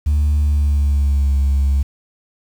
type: tone with pitch glide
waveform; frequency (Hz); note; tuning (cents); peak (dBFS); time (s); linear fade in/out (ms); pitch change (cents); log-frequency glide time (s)
sine; 73.9 to 68.95; D2 to C#2; +11 to -9; -10; 0.06-1.83; 10; -120; 0.39-1.35
effects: tanh soft clip ceiling -11 dBFS + 7-bit